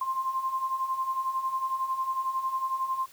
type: beating tone pair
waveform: sine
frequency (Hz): 1044 / 1055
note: C6 / C6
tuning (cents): -4 / +14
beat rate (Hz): 11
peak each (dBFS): -34 / -28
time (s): 0.01-3.06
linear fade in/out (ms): 5
effects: white hiss -54 dBFS RMS until 3.12 s